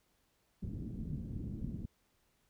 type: low-pass noise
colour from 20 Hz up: white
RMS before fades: -41 dBFS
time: 0.62-1.86 s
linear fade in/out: 10 ms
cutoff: 230 Hz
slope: 24 dB/octave
effects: pink hiss -75 dBFS RMS until 2.49 s